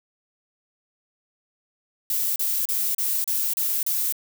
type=noise bursts; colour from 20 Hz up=violet; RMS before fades=-24 dBFS; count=7; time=2.1-4.124 s; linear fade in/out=2 ms; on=260 ms; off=34 ms; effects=none